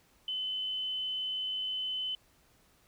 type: tone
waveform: sine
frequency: 3033 Hz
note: F#7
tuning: 42 cents sharp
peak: -32 dBFS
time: 0.28-2.15 s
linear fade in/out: 2 ms
effects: pink hiss -66 dBFS RMS until 2.87 s